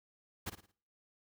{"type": "noise with echo", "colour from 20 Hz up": "pink", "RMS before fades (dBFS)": -39, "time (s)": [0.46, 0.5], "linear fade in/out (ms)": 10, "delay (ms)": 55, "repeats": 4, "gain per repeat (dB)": -9, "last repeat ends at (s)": 0.72, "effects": ["noise-tail reverb RT60 0.5 s tail -23 dB re dry"]}